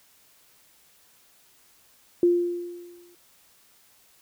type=tone with exponential decay; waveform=sine; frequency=349.2 Hz; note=F4; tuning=in tune; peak=-14 dBFS; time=2.23-3.15 s; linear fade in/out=2 ms; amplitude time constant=200 ms; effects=white hiss -59 dBFS RMS until 4.21 s